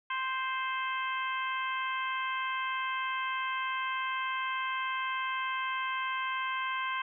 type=harmonic tone; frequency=523.3 Hz; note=C5; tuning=in tune; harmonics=2 / 3 / 4 / 5 / 6; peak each=-33 / -37 / -39 / -41 / -43 dBFS; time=0.1-7.02 s; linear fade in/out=5 ms; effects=none